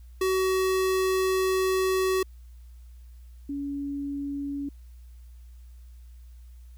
square / sine tone pair in turn, 376.7 / 282.2 Hz, F#4 / C#4, +31 / +31 cents, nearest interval perfect fourth, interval 500 cents, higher first, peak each -23 / -29 dBFS, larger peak first, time 0.21-2.23 / 3.49-4.69 s, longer first, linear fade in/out 5 ms, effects added 60 Hz sine -44 dBFS peak until 6.77 s + white hiss -67 dBFS RMS until 6.77 s

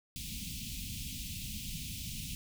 pink band-stop noise, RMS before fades -41 dBFS, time 0.16-2.35 s, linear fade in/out 0 ms, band 250 to 2500 Hz, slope 48 dB/octave, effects none

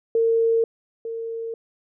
sine tone pair in turn, 456.1 / 456.1 Hz, A#4 / A#4, -38 / -38 cents, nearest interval unison, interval 0 cents, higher neither, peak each -16 / -27 dBFS, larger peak first, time 0.15-0.64 / 1.05-1.54 s, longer neither, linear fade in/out 2 ms, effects none

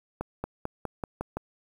accelerating click train, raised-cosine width 1 ms, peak -17 dBFS, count 7, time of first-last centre 0.21-1.37 s, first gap 230 ms, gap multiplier 0.93, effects 8-bit

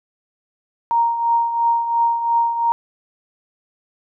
sine tone with tremolo, 932.3 Hz, A#5, in tune, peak -12 dBFS, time 0.91-2.72 s, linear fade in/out 0 ms, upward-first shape triangle, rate 2.9 Hz, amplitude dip 65%, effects none

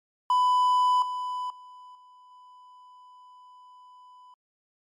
triangle tone with level steps, 998 Hz, B5, 18 cents sharp, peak -17 / -27 / -43 / -49 / -47 dBFS, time 0.3-4.34 s, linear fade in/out 2 ms, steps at 1.02 / 1.5 / 1.95 / 2.31 s, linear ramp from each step 2 ms, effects MP3 48 kbps

